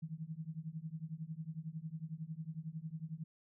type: tone with tremolo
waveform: sine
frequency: 159.6 Hz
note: D#3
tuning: 44 cents sharp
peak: -37 dBFS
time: 0.02-3.24 s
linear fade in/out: 10 ms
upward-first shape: triangle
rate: 11 Hz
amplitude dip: 100%
effects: none